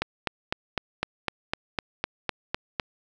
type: click train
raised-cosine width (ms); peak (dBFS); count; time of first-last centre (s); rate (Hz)
0.3; -9; 12; 0.02-2.798; 3.96
effects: none